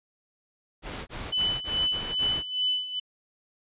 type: noise bursts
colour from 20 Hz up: pink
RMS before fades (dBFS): -36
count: 6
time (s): 0.82-2.43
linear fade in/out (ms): 50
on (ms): 250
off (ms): 22
type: tone with tremolo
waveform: sine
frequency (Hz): 3002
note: F#7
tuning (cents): +24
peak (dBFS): -22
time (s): 1.32-3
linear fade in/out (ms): 10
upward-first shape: sine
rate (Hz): 2.4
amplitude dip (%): 75
effects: resampled to 8000 Hz